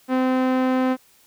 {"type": "tone with low-pass filter", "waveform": "sawtooth", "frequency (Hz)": 257.8, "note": "C4", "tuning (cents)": -26, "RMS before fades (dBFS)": -20, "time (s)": [0.08, 0.97], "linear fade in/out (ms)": 50, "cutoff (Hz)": 1900, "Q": 0.6, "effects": ["white hiss -56 dBFS RMS until 1.26 s"]}